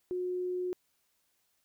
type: tone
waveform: sine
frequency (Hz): 362.4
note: F#4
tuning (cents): -36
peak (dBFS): -31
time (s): 0.11-0.73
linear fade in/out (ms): 0
effects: white hiss -75 dBFS RMS until 1.64 s